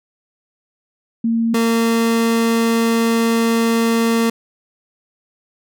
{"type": "tone pair in turn", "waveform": ["sine", "30% pulse"], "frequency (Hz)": [229, 229], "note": ["A#3", "A#3"], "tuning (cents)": [-31, -31], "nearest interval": "unison", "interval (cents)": 0, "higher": "neither", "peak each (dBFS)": [-14, -11], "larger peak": "second", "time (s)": [[1.24, 1.54], [1.54, 4.3]], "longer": "second", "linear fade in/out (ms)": 5, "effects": []}